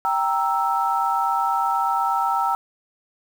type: chord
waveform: sine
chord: E diminished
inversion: first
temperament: equal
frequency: 784 / 932.3 / 1318.5 Hz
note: G5 / Bb5 / E6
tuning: 0 / 0 / 0 cents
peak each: -23 dBFS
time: 0.05-2.55 s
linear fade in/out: 0 ms
effects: 7-bit